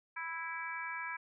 harmonic tone, 329.6 Hz, E4, in tune, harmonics 3 / 4 / 5 / 6 / 7, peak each -43 / -47 / -42 / -51 / -43 dBFS, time 0.16-1.17 s, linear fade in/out 10 ms, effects none

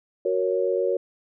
sine chord, F# major, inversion none, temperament equal, 370 / 466.2 / 554.4 Hz, F#4 / A#4 / C#5, 0 / 0 / 0 cents, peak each -25 dBFS, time 0.25-0.97 s, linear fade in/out 5 ms, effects none

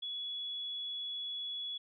sine tone, 3387 Hz, G#7, 33 cents sharp, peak -37 dBFS, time 0.02-1.78 s, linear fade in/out 10 ms, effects none

